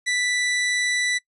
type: tone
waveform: sawtooth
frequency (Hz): 1975.5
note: B6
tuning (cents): 0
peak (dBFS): -17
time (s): 0.06-1.19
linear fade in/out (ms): 20
effects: noise-tail reverb RT60 0.1 s tail -23 dB re dry + resampled to 24000 Hz